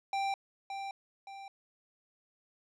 square tone with echo, 786 Hz, G5, 4 cents sharp, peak -31 dBFS, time 0.13-0.34 s, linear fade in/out 2 ms, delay 570 ms, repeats 2, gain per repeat -7 dB, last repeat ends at 1.48 s, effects low-pass 5000 Hz 12 dB/octave

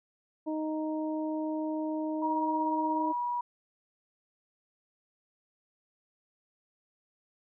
harmonic tone, 311.1 Hz, D#4, in tune, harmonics 1 / 2 / 3, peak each -31 / -37 / -41 dBFS, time 0.46-3.13 s, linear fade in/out 20 ms
sine tone with pitch glide, 950 to 967.2 Hz, A#5 to B5, +33 to -36 cents, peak -29 dBFS, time 2.22-3.41 s, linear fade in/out 5 ms, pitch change +31 cents, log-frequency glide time 2.94-3.07 s
effects none

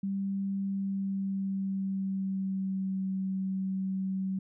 sine tone with pitch glide, 196 to 190.64 Hz, G3 to G3, 0 to -48 cents, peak -29 dBFS, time 0.03-4.39 s, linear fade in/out 5 ms, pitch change -48 cents, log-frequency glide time 0.63-3.05 s, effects none

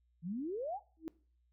sine exponential sweep, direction up, 156 to 880 Hz, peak -36 dBFS, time 0.22-0.8 s, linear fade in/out 50 ms
sine tone with exponential growth, 321.4 Hz, E4, 44 cents flat, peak -34 dBFS, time 0.97-1.08 s, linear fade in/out 0 ms, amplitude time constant 23 ms
effects noise-tail reverb RT60 0.4 s tail -20 dB re dry + added 60 Hz sine -70 dBFS peak until 1.52 s

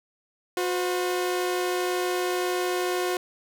sawtooth tone pair together, 361.3 / 511 Hz, F#4 / C5, -41 / -41 cents, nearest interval tritone, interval 600 cents, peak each -21 / -29 dBFS, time 0.57-3.17 s, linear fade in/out 2 ms, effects none

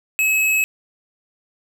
sine tone with hard clipping, 2574 Hz, E7, 42 cents flat, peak -16 dBFS, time 0.19-0.64 s, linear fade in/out 0 ms, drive 17 dB, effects none

